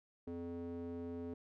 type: tone with band-pass filter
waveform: square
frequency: 85.6 Hz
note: F2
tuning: 34 cents flat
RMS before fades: -44 dBFS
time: 0.27-1.34 s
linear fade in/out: 5 ms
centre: 340 Hz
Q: 6.7
effects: none